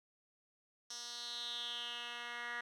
10% pulse tone with band-pass filter sweep, 239.2 Hz, A#3, 45 cents sharp, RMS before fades -44 dBFS, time 0.9-2.61 s, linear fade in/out 5 ms, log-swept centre 5300 to 1900 Hz, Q 5.2, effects none

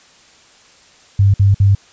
sine tone bursts, 99.1 Hz, G2, 19 cents sharp, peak -7 dBFS, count 3, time 1.19-1.75 s, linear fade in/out 5 ms, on 150 ms, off 55 ms, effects white hiss -47 dBFS RMS until 1.92 s + resampled to 16000 Hz

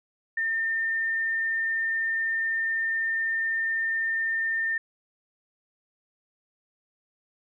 sine tone, 1808 Hz, A6, 47 cents sharp, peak -24 dBFS, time 0.37-4.78 s, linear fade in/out 5 ms, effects none

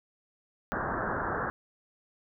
white low-pass noise, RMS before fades -32 dBFS, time 0.72-1.5 s, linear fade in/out 0 ms, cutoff 1700 Hz, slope 96 dB/octave, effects none

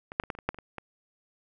clicks, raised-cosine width 0.5 ms, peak -24 / -9 / -24 / -16 / -29 / -26 / -11 / -29 / -27 / -22 dBFS, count 10, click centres 0.119 / 0.199 / 0.237 / 0.302 / 0.351 / 0.388 / 0.49 / 0.545 / 0.587 / 0.783 s, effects none

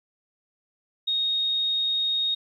sine tone, 3729 Hz, A#7, in tune, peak -22 dBFS, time 1.07-2.35 s, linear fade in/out 10 ms, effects 10-bit

